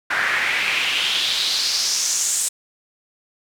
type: noise with band-pass filter sweep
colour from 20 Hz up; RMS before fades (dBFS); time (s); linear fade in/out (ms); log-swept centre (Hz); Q
pink; -21; 0.1-2.49; 10; 1600 to 8200; 3.4
effects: none